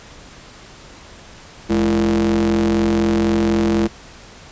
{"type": "ring-modulated tone", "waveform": "square", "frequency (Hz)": 63, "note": "B1", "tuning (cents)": 35, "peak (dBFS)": -12, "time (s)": [1.69, 3.88], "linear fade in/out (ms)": 20, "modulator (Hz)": 274, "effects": ["pink hiss -41 dBFS RMS until 4.51 s", "resampled to 16000 Hz"]}